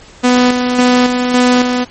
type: tone with tremolo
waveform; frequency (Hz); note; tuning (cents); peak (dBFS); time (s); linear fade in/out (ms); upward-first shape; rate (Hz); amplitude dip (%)
sawtooth; 248.4; B3; +10; -3; 0.23-1.85; 20; square; 1.8; 45
effects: pink hiss -39 dBFS RMS until 1.9 s + MP3 32 kbps